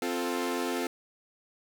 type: chord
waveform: sawtooth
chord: F major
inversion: second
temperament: equal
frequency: 261.6 / 349.2 / 440 Hz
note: C4 / F4 / A4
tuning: 0 / 0 / 0 cents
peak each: -29 / -29 / -31 dBFS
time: 0.02-0.87 s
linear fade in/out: 2 ms
effects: none